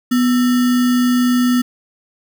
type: tone with sample-and-hold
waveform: sine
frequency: 246.9 Hz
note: B3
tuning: in tune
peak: -11 dBFS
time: 0.11-1.62 s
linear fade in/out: 10 ms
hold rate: 1575 Hz
effects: none